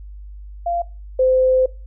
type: tone pair in turn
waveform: sine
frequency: 690 / 515.9 Hz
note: F5 / C5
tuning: -21 / -24 cents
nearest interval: perfect fourth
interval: 503 cents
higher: first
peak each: -18 / -12 dBFS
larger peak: second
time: 0.66-0.82 / 1.19-1.66 s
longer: second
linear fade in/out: 5 ms
effects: noise-tail reverb RT60 0.3 s tail -20 dB re dry + added 50 Hz sine -33 dBFS peak until 1.86 s